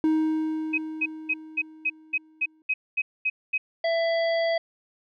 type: tone with exponential decay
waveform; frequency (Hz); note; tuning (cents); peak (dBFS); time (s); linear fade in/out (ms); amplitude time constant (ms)
triangle; 314.1; D#4; +16; -16; 0.04-2.62; 1; 560
type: tone bursts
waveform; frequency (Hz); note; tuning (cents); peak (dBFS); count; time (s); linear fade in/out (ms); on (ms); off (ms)
sine; 2530; D#7; +28; -21; 11; 0.73-3.58; 10; 50; 230
type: harmonic tone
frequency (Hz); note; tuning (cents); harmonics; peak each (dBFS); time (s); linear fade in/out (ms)
665; E5; +15; 1 / 3 / 5 / 7; -22 / -31 / -38 / -38; 3.84-4.58; 5
effects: none